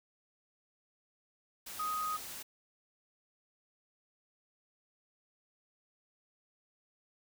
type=tone in noise; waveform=sine; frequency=1251 Hz; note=D#6; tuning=9 cents sharp; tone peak=-33 dBFS; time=1.79-2.17 s; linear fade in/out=10 ms; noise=white; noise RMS=-45 dBFS; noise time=1.66-2.43 s; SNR=+9 dB; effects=none